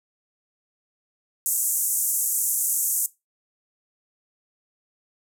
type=band-pass noise; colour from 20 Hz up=white; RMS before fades=-24 dBFS; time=1.46-3.06 s; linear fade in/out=0 ms; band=6700 to 14000 Hz; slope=48 dB/octave; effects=noise-tail reverb RT60 0.2 s tail -18 dB re dry